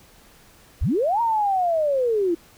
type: linear two-way sweep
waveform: sine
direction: up then down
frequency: 30 to 947 to 325.7 Hz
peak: -18 dBFS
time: 0.81-2.35 s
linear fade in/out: 10 ms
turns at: 1.21 s
effects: pink hiss -52 dBFS RMS until 2.57 s